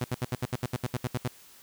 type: tone bursts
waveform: sawtooth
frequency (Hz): 124.1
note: B2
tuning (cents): +9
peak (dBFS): -23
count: 13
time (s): 0.01-1.279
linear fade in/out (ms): 5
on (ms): 33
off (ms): 70
effects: white hiss -54 dBFS RMS until 1.62 s